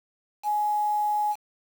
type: tone with quantisation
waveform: sine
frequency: 838 Hz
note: G#5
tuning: 15 cents sharp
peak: -22 dBFS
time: 0.43-1.36 s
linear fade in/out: 50 ms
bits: 7
effects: none